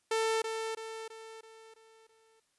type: tone with echo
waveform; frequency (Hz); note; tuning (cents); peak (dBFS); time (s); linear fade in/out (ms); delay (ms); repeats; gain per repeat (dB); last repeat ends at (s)
sawtooth; 445.7; A4; +22; -24; 0.11-0.42; 5; 330; 6; -6; 2.4
effects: white hiss -75 dBFS RMS until 2.58 s + resampled to 24000 Hz